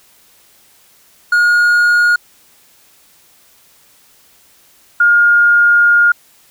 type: tone pair in turn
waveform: triangle / sine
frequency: 1434 / 1419.2 Hz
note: F6 / F6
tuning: +45 / +27 cents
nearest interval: unison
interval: 18 cents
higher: first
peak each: -6 dBFS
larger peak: neither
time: 1.32-2.16 / 5-6.12 s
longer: second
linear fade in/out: 5 ms
effects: white hiss -49 dBFS RMS until 6.5 s